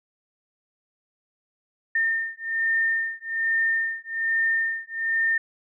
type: beating tone pair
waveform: sine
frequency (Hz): 1813 / 1814.2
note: A#6 / A#6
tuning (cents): -49 / -47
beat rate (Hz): 1.2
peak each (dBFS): -25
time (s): 1.95-5.38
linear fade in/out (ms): 5
effects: none